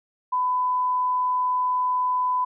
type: tone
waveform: sine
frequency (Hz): 1002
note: B5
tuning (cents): +25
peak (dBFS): -20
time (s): 0.32-2.45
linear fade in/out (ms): 10
effects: none